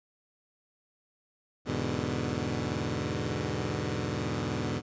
15% pulse chord, E dominant seventh, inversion none, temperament equal with one note detuned, 82.41 / 102.87 / 123.47 / 146.83 Hz, E2 / G#2 / B2 / D3, 0 / -16 / 0 / 0 cents, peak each -31 / -29 / -28 / -29 dBFS, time 1.65-4.82 s, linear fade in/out 50 ms, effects resampled to 16000 Hz

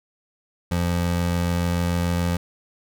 square tone pair together, 86.9 / 173.8 Hz, F2 / F3, -8 / -8 cents, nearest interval octave, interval 1200 cents, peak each -24 dBFS, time 0.71-2.37 s, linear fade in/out 5 ms, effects none

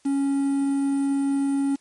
triangle tone with quantisation, 277.2 Hz, C#4, in tune, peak -18 dBFS, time 0.05-1.76 s, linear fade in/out 10 ms, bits 7, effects white hiss -61 dBFS RMS until 1.8 s + MP3 48 kbps

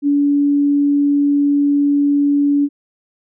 sine tone, 286.2 Hz, D4, 45 cents flat, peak -11 dBFS, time 0.02-2.69 s, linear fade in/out 50 ms, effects none

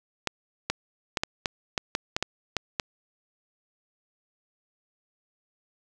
clicks, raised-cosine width 0.2 ms, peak -8 dBFS, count 11, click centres 0.273 / 0.7 / 1.172 / 1.235 / 1.458 / 1.778 / 1.951 / 2.165 / 2.226 / 2.567 / 2.798 s, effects none

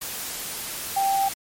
sine tone in noise, 784 Hz, G5, in tune, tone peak -19 dBFS, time 0.96-1.29 s, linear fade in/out 10 ms, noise white, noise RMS -32 dBFS, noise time 0.01-1.34 s, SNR +10 dB, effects MP3 64 kbps

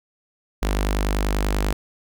sawtooth tone with notch filter, 50.2 Hz, G1, 42 cents sharp, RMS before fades -22 dBFS, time 0.62-1.73 s, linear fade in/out 5 ms, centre 110 Hz, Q 0.9, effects none

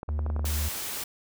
clicks, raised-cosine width 1 ms, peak -22 dBFS, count 8, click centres 0.031 / 0.09 / 0.192 / 0.264 / 0.301 / 0.364 / 0.394 / 0.445 s
triangle tone with vibrato, 75 Hz, D2, 37 cents sharp, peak -24 dBFS, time 0.08-0.69 s, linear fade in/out 10 ms, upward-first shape triangle, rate 17 Hz, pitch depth 13 cents each way
white noise, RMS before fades -34 dBFS, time 0.45-1.04 s, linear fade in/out 5 ms
effects none

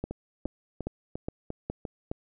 two click trains, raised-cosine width 2 ms, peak -18 / -21 dBFS, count 6 / 6, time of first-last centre 0.04-2.115 / 0.11-1.852 s, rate 2.41 / 2.87 Hz, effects none

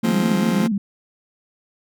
sine tone with vibrato, 212 Hz, G#3, 36 cents sharp, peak -18 dBFS, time 0.03-0.78 s, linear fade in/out 5 ms, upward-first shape square, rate 5.1 Hz, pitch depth 110 cents each way
30% pulse chord, F minor seventh, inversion third, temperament just, 157.15 / 174.61 / 209.5 / 261.9 Hz, Eb3 / F3 / Ab3 / C4, +18 / 0 / +15 / +2 cents, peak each -26 / -20 / -25 / -24 dBFS, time 0.03-0.68 s, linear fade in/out 20 ms
effects none

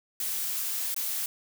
blue noise with dropouts, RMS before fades -31 dBFS, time 0.2-1.26 s, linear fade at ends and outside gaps 2 ms, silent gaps 0.944-0.963 s, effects none

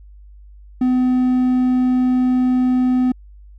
triangle tone with hard clipping, 253.1 Hz, B3, 43 cents sharp, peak -14 dBFS, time 0.81-3.12 s, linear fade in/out 5 ms, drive 6 dB, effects added 50 Hz sine -39 dBFS peak until 3.58 s

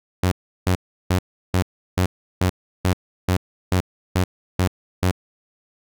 sawtooth tone bursts, 91.6 Hz, F#2, 17 cents flat, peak -12 dBFS, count 12, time 0.23-5.112 s, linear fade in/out 5 ms, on 86 ms, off 350 ms, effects none

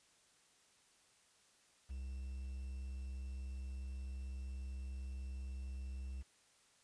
triangle tone with quantisation, 65.41 Hz, C2, in tune, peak -40 dBFS, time 1.89-6.23 s, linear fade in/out 20 ms, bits 11, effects white hiss -70 dBFS RMS until 6.83 s + resampled to 22050 Hz

